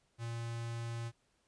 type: tone with notch filter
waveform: square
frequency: 116.54 Hz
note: A#2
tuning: in tune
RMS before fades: -40 dBFS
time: 0.18-1.12 s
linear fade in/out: 50 ms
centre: 440 Hz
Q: 1.4
effects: pink hiss -75 dBFS RMS until 1.47 s + resampled to 22050 Hz